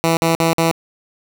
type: tone bursts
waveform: 10% pulse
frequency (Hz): 164.81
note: E3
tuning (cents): 0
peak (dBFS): -5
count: 4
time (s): 0.04-0.713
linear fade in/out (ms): 0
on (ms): 130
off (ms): 51
effects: none